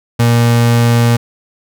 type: tone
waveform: 35% pulse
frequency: 118.1 Hz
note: A#2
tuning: 23 cents sharp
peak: -6 dBFS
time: 0.19-1.17 s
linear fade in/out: 10 ms
effects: none